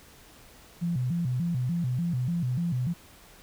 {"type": "tone with vibrato", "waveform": "sine", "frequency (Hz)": 146.83, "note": "D3", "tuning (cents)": 0, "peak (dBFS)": -25, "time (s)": [0.81, 2.94], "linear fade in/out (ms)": 20, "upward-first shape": "square", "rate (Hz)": 3.4, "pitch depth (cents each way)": 270, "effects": ["pink hiss -53 dBFS RMS until 3.42 s"]}